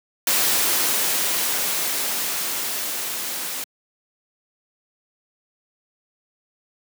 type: noise with level ramp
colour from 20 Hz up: white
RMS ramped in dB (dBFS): -19 to -29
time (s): 0.27-3.64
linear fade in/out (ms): 2
effects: high-pass 200 Hz 12 dB/octave